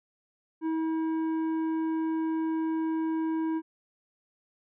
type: tone with tanh clipping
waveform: triangle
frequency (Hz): 321.2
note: E4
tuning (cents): -45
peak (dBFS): -28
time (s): 0.61-3.62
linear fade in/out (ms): 50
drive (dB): 13
effects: none